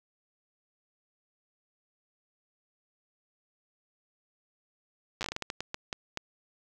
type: slowing click train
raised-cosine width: 0.2 ms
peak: -16 dBFS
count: 14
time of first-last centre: 5.21-6.174 s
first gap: 8 ms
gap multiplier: 1.33
effects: none